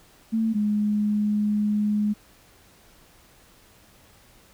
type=tone pair in turn; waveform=sine; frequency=223.3 / 209.2 Hz; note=A3 / G#3; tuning=+26 / +13 cents; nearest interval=minor second; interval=113 cents; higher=first; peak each=-20 dBFS; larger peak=neither; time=0.32-0.54 / 0.54-2.14 s; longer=second; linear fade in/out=20 ms; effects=pink hiss -55 dBFS RMS until 4.53 s